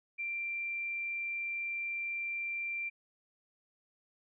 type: tone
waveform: sine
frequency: 2362 Hz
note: D7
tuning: 9 cents sharp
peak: -34 dBFS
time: 0.18-2.9 s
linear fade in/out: 20 ms
effects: none